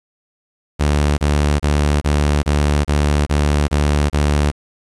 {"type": "tone bursts", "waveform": "sawtooth", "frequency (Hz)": 73.42, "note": "D2", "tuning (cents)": 0, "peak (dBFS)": -9, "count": 9, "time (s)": [0.79, 4.516], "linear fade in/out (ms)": 20, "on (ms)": 390, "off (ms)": 27, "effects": ["resampled to 24000 Hz", "7-bit"]}